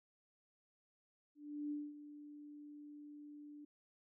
sine tone with ADSR envelope, 294.4 Hz, D4, 4 cents sharp, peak -38 dBFS, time 1.35-3.65 s, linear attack 360 ms, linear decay 220 ms, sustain -13 dB, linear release 6 ms, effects none

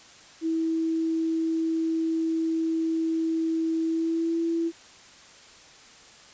sine tone with pitch glide, 324.9 to 332.7 Hz, E4 to E4, -25 to +16 cents, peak -23 dBFS, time 0.41-4.72 s, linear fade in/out 50 ms, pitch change +41 cents, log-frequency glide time 3.85-4.4 s, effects white hiss -50 dBFS RMS until 6.33 s + resampled to 16000 Hz

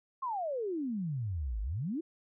sine exponential two-way sweep, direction down then up, 1101 to 49 to 352.9 Hz, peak -32 dBFS, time 0.22-2.01 s, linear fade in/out 10 ms, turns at 1.61 s, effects none

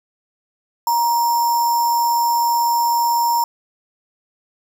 sine tone with sample-and-hold, 942 Hz, A#5, 18 cents sharp, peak -14 dBFS, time 0.87-3.44 s, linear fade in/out 2 ms, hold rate 6300 Hz, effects none

